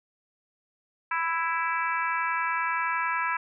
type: harmonic tone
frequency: 330.7 Hz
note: E4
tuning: 6 cents sharp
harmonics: 3 / 4 / 5 / 6 / 7 / 8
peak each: -29 / -31 / -31 / -38 / -34 / -40 dBFS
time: 1.11-3.37 s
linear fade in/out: 5 ms
effects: none